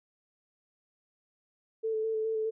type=tone with vibrato; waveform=sine; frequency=440.8 Hz; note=A4; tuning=3 cents sharp; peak=-28 dBFS; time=1.83-2.51 s; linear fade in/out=20 ms; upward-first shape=square; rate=4.8 Hz; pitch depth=16 cents each way; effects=none